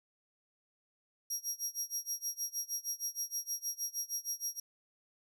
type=tone with tremolo; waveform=30% pulse; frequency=5650 Hz; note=F8; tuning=19 cents sharp; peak=-29 dBFS; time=1.3-4.6 s; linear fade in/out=5 ms; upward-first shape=sine; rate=6.4 Hz; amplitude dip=95%; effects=none